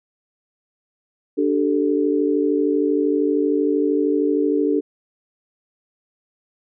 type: chord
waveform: sine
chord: D suspended fourth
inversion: none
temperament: equal with one note detuned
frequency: 293.7 / 387 / 440 Hz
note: D4 / G4 / A4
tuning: 0 / -22 / 0 cents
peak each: -19 / -22 / -21 dBFS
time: 1.37-4.81 s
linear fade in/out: 20 ms
effects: none

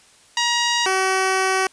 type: tone pair in turn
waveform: 10% pulse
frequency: 950 / 379.3 Hz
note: A#5 / F#4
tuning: +33 / +43 cents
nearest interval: octave + major third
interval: 1590 cents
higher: first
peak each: -9 dBFS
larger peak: neither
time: 0.37-0.86 / 0.86-1.67 s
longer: second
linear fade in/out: 2 ms
effects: white hiss -52 dBFS RMS until 1.72 s + resampled to 22050 Hz

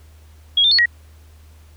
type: tone with pitch steps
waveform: sine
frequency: 3305 / 3586 / 4362 / 1902 Hz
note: G#7 / A7 / C#8 / A#6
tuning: -9 / +32 / -29 / +34 cents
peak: -11 dBFS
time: 0.57-0.858 s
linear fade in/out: 5 ms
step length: 72 ms
effects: added 77 Hz sine -43 dBFS peak until 1.76 s + pink hiss -55 dBFS RMS until 1.76 s

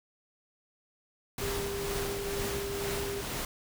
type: noise with tremolo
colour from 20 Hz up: pink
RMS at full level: -34 dBFS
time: 1.38-3.45 s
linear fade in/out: 2 ms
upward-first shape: triangle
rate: 2.1 Hz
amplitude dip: 45%
type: tone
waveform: sine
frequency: 399.5 Hz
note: G4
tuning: 33 cents sharp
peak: -34 dBFS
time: 1.4-3.22 s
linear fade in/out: 20 ms
effects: none

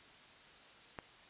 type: click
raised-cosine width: 0.5 ms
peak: -27 dBFS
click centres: 0.988 s
effects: white hiss -58 dBFS RMS until 1.29 s + resampled to 8000 Hz

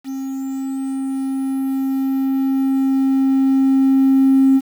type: tone with level ramp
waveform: triangle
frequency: 268 Hz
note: C4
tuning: 42 cents sharp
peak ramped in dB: -21 to -5 dBFS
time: 0.04-4.61 s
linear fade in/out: 50 ms
effects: tanh soft clip ceiling -6 dBFS + 7-bit

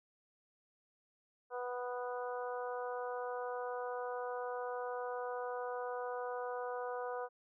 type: harmonic tone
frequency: 246.9 Hz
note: B3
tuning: in tune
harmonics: 2 / 3 / 4 / 5 / 6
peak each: -40 / -44 / -46 / -48 / -50 dBFS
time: 1.5-7.29 s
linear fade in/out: 50 ms
effects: none

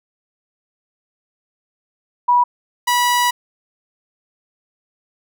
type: tone pair in turn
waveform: sine / sawtooth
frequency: 975 / 975 Hz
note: B5 / B5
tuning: -23 / -23 cents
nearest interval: unison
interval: 0 cents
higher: neither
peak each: -10 dBFS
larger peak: neither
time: 2.28-2.44 / 2.87-3.31 s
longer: second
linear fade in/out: 10 ms
effects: none

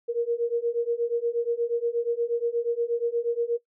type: beating tone pair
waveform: sine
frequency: 466.2 / 474.6 Hz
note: A#4 / A#4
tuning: 0 / +31 cents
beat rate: 8.4 Hz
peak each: -26 dBFS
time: 0.08-3.58 s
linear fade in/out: 20 ms
effects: noise-tail reverb RT60 0.1 s tail -18 dB re dry

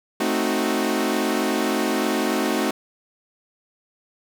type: chord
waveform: sawtooth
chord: A diminished seventh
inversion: none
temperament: equal with one note detuned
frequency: 220 / 263.4 / 311.1 / 370 Hz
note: A3 / C4 / Eb4 / Gb4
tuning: 0 / +12 / 0 / 0 cents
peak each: -22 dBFS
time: 0.2-2.71 s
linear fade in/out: 5 ms
effects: none

